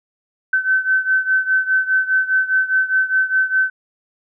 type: beating tone pair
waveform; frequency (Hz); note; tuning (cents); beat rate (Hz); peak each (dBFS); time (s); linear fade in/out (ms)
sine; 1528 / 1532.9; G6 / G6; -45 / -39; 4.9; -16 / -19; 0.53-3.7; 5
effects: none